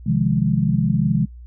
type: chord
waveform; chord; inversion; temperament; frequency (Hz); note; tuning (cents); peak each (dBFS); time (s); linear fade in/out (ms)
sine; F minor seventh; second; equal; 130.81 / 155.56 / 174.61 / 207.7; C3 / Eb3 / F3 / Ab3; 0 / 0 / 0 / 0; -21; 0.06-1.26; 10
effects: noise-tail reverb RT60 0.1 s tail -25 dB re dry + added 60 Hz sine -36 dBFS peak until 1.46 s